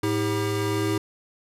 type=tone cluster; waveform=square; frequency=107.3 / 320.9 / 399.2 Hz; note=A2 / E4 / G4; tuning=-43 / -46 / +32 cents; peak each=-28 dBFS; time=0.03-0.98 s; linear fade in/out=5 ms; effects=resampled to 32000 Hz